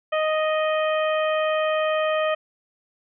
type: harmonic tone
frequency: 622.3 Hz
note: D#5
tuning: in tune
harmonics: 1 / 2 / 3 / 4 / 5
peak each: -21 / -27 / -31 / -33 / -35 dBFS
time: 0.12-2.35 s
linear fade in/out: 10 ms
effects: none